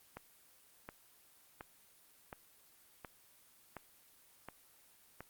click train, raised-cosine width 0.5 ms, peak -30 dBFS, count 8, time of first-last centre 0.17-5.206 s, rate 1.39 Hz, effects white hiss -65 dBFS RMS until 5.29 s + Opus 24 kbps

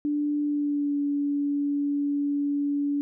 sine tone with pitch glide, 293.7 to 286.5 Hz, D4 to D4, 0 to -43 cents, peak -23 dBFS, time 0.05-3.01 s, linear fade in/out 0 ms, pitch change -43 cents, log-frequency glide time 0.42-0.98 s, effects none

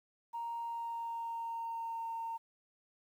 sine tone with pitch glide, 932.3 to 914.2 Hz, A#5 to A#5, 0 to -34 cents, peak -36 dBFS, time 0.33-2.38 s, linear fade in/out 20 ms, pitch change -34 cents, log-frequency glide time 0.57-2.06 s, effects tanh soft clip ceiling -32 dBFS + 11-bit

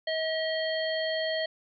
harmonic tone with a mistuned harmonic, 638 Hz, D#5, 43 cents sharp, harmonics 1 / 3 / 5 / 7, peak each -29 / -34 / -36 / -37 dBFS, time 0.07-1.46 s, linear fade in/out 5 ms, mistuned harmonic 7, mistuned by -43 cents, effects none

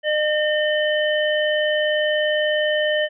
harmonic tone, 607 Hz, D#5, 43 cents flat, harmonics 1 / 3 / 5, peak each -19 / -23 / -26 dBFS, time 0.03-3.09 s, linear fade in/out 50 ms, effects none

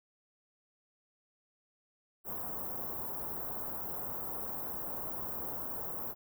white band-stop noise, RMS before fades -39 dBFS, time 2.24-6.15 s, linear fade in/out 50 ms, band 1100 to 16000 Hz, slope 24 dB/octave, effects none

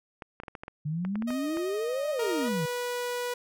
clicks, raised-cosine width 0.5 ms, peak -24 dBFS, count 12, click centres 0.222 / 0.401 / 0.435 / 0.482 / 0.552 / 0.635 / 0.681 / 1.05 / 1.156 / 1.223 / 1.305 / 1.571 s
sine exponential two-way sweep, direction up then down, 145.6 to 616 to 145.6 Hz, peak -28 dBFS, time 0.85-2.66 s, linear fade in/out 10 ms, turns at 2.1 s
sawtooth tone with vibrato, 622.3 Hz, D#5, in tune, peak -32 dBFS, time 1.27-2.49 s, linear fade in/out 10 ms, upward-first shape sine, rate 13 Hz, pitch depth 21 cents each way
sawtooth tone with pitch glide, 468 to 489 Hz, A#4 to B4, +7 to -17 cents, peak -26 dBFS, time 2.19-3.34 s, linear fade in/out 5 ms, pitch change +76 cents, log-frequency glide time 2.41-2.48 s
effects none

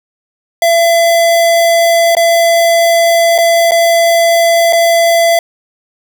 square tone with dropouts, 674 Hz, E5, 38 cents sharp, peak -7 dBFS, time 0.62-5.39 s, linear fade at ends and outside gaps 2 ms, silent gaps 2.151-2.168 / 3.38-3.385 / 3.71-3.718 / 4.726-4.731 s, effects none

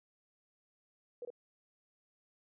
sine tone with echo, 485.5 Hz, B4, 30 cents flat, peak -40 dBFS, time 1.22-1.25 s, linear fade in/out 2 ms, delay 53 ms, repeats 1, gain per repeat -2 dB, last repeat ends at 1.303 s, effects none

